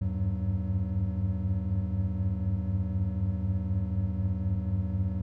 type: tone cluster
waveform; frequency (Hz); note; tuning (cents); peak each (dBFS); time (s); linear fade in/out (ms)
triangle; 81.3 / 95.9 / 99.9 / 188.2; E2 / G2 / G2 / F#3; -23 / -37 / +33 / +30; -30 / -32 / -28 / -32; 0.01-5.22; 10
effects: none